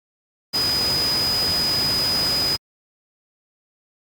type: tone in noise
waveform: sine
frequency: 4976 Hz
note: D#8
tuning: 1 cent flat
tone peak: -19 dBFS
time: 0.53-2.57 s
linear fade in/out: 20 ms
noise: pink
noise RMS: -27 dBFS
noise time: 0.53-2.57 s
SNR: +5 dB
effects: high-pass 80 Hz 12 dB/octave + Opus 48 kbps